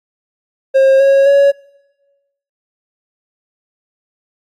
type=tone with pitch steps; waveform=triangle; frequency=536 / 547.9 / 560.1 Hz; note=C5 / C#5 / C#5; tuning=+42 / -20 / +18 cents; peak=-4 dBFS; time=0.74-1.52 s; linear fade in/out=20 ms; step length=260 ms; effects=noise-tail reverb RT60 1.0 s tail -23 dB re dry + AAC 64 kbps